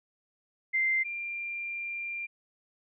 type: tone pair in turn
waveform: sine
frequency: 2086 / 2383 Hz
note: C7 / D7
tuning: -6 / +25 cents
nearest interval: major second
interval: 231 cents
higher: second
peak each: -24 / -33 dBFS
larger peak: first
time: 0.73-1.04 / 1.04-2.27 s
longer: second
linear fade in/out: 20 ms
effects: none